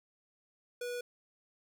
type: tone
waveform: square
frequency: 487.3 Hz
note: B4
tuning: 23 cents flat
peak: -37 dBFS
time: 0.81-1.01 s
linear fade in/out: 5 ms
effects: none